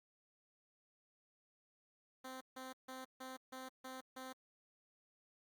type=tone bursts; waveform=10% pulse; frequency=259.8 Hz; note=C4; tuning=12 cents flat; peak=-39 dBFS; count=7; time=2.24-4.33 s; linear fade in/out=10 ms; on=170 ms; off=150 ms; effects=Opus 48 kbps